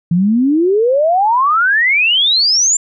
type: exponential sweep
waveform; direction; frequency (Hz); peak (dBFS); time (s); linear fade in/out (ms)
sine; up; 164.4 to 7340; -9; 0.11-2.77; 5
effects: none